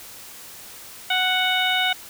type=harmonic tone; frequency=740 Hz; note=F#5; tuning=in tune; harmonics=1 / 2 / 3 / 4 / 5; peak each=-25 / -25 / -25 / -25 / -25 dBFS; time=1.1-1.93 s; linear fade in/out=5 ms; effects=white hiss -41 dBFS RMS until 2.09 s